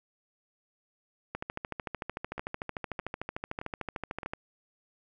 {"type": "two click trains", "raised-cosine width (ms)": 0.5, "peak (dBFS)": [-23, -19], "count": [4, 41], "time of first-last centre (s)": [[2.38, 4.232], [1.35, 4.335]], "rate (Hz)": [1.62, 13.4], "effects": []}